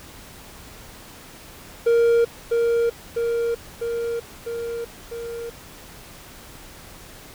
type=tone with echo; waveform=triangle; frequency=467 Hz; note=A#4; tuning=3 cents sharp; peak=-12 dBFS; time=1.86-2.25 s; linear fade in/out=10 ms; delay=650 ms; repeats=5; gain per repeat=-3 dB; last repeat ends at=5.5 s; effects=pink hiss -43 dBFS RMS until 7.34 s